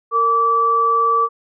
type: tone pair together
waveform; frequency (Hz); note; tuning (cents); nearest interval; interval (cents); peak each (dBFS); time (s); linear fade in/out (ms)
sine; 459.1 / 1156.9; A#4 / D6; -26 / -26; octave + major third; 1600; -22 / -13; 0.11-1.29; 50
effects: none